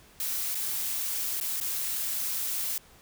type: noise with dropouts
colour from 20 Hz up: blue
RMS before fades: -31 dBFS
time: 0.2-2.78 s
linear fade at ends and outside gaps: 2 ms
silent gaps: 0.547-0.552 / 1.401-1.41 / 1.602-1.611 s
effects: pink hiss -56 dBFS RMS until 3.01 s